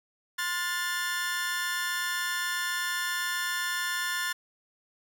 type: chord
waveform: sawtooth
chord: F major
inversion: second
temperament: equal with one note detuned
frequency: 1046.5 / 1431.2 / 1760 Hz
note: C6 / F6 / A6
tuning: 0 / +42 / 0 cents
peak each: -33 / -31 / -27 dBFS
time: 0.38-4.33 s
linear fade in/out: 10 ms
effects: none